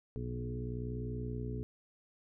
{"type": "harmonic tone with a mistuned harmonic", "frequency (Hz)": 60.6, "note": "B1", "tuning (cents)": -32, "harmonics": [1, 2, 3, 4, 5, 6, 7], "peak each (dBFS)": [-42, -39, -51, -44, -51, -51, -45], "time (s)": [0.16, 1.63], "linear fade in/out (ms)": 0, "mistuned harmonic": 2, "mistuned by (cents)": 23, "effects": []}